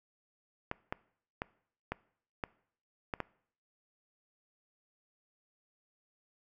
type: clicks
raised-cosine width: 0.5 ms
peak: -19 dBFS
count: 7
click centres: 0.714 / 0.925 / 1.419 / 1.92 / 2.438 / 3.138 / 3.203 s
effects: noise-tail reverb RT60 0.6 s tail -22 dB re dry